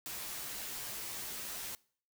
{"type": "noise with comb filter", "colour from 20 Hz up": "white", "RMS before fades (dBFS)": -42, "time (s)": [0.06, 1.75], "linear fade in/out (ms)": 0, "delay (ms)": 12, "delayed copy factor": -0.65, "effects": ["noise-tail reverb RT60 0.5 s tail -23 dB re dry"]}